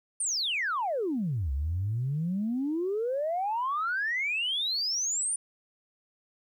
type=exponential two-way sweep; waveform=sine; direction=down then up; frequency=9470 to 65.41 to 9470 Hz; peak=-26 dBFS; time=0.2-5.36 s; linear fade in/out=5 ms; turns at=1.52 s; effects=tanh soft clip ceiling -22 dBFS + 11-bit